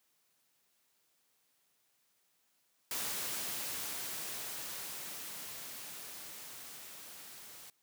white noise with level ramp, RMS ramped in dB -37 to -52 dBFS, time 2.91-7.7 s, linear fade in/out 2 ms, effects white hiss -75 dBFS RMS until 7.82 s + high-pass 100 Hz 12 dB/octave

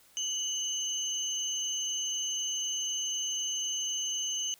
sine tone pair together, 2960 / 6288 Hz, F#7 / G8, 0 / +4 cents, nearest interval octave + minor second, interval 1304 cents, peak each -33 / -32 dBFS, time 0.17-4.54 s, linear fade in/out 0 ms, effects tanh soft clip ceiling -23 dBFS + white hiss -61 dBFS RMS until 4.59 s

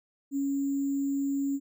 sine tone with sample-and-hold, 277.6 Hz, C#4, 3 cents sharp, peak -26 dBFS, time 0.31-1.6 s, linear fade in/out 50 ms, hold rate 7350 Hz, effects none

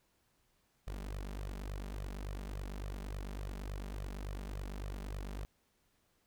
sawtooth tone with flanger, 49 Hz, G1, in tune, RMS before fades -42 dBFS, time 0.87-5.45 s, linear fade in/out 0 ms, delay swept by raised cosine 1.6 to 5.1 ms, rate 3.5 Hz, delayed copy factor +0.9, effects pink hiss -75 dBFS RMS until 6.26 s

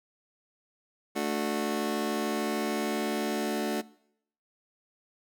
25% pulse chord, D major, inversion second, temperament just, 220.2 / 293.7 / 367.1 Hz, A3 / D4 / F#4, +2 / 0 / -14 cents, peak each -29 dBFS, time 1.15-3.82 s, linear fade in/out 20 ms, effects noise-tail reverb RT60 0.7 s tail -21 dB re dry

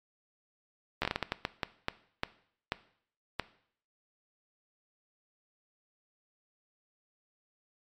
slowing click train, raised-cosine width 0.3 ms, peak -13 dBFS, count 14, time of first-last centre 1.02-3.397 s, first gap 13 ms, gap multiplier 1.39, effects noise-tail reverb RT60 0.6 s tail -17 dB re dry + MP3 96 kbps

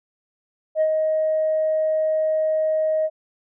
sine tone with ADSR envelope, 627 Hz, D#5, 13 cents sharp, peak -13 dBFS, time 0.75-3.1 s, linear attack 60 ms, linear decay 66 ms, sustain -4 dB, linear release 49 ms, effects tanh soft clip ceiling -13 dBFS

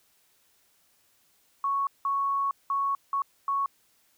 sine tone bursts at uneven times, 1108.7 Hz, C#6, in tune, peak -24 dBFS, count 5, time 1.64-1.87 / 2.05-2.51 / 2.7-2.95 / 3.13-3.22 / 3.48-3.66 s, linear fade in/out 2 ms, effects white hiss -66 dBFS RMS until 4.17 s

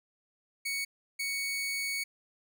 sawtooth tone bursts at uneven times, 2228 Hz, C#7, 8 cents sharp, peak -28 dBFS, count 2, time 0.65-0.85 / 1.19-2.04 s, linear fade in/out 10 ms, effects none

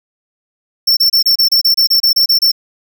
square tone bursts, 5410 Hz, E8, 44 cents sharp, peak -8 dBFS, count 13, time 0.87-2.518 s, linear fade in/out 10 ms, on 100 ms, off 29 ms, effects none

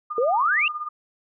sine tone with tremolo, 1214 Hz, D#6, 43 cents flat, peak -25 dBFS, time 0.1-0.89 s, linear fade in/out 10 ms, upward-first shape sine, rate 17 Hz, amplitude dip 70%
sine exponential sweep, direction up, 444.6 to 2848 Hz, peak -18 dBFS, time 0.18-0.68 s, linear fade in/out 2 ms
effects none

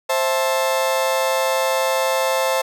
35% pulse chord, A minor, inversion first, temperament just, 528 / 660 / 880 Hz, C5 / E5 / A5, +16 / +2 / 0 cents, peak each -18 / -22 / -22 dBFS, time 0.09-2.62 s, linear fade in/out 10 ms, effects none

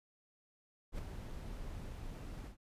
brown noise with ADSR envelope, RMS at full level -39 dBFS, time 0.92-2.57 s, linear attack 65 ms, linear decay 8 ms, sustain -6 dB, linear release 110 ms, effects resampled to 32000 Hz

